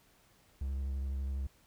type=tone with vibrato; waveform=triangle; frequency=67.7 Hz; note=C#2; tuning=40 cents flat; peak=-31 dBFS; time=0.61-1.47 s; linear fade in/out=5 ms; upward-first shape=sine; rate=12 Hz; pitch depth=29 cents each way; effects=pink hiss -66 dBFS RMS until 1.66 s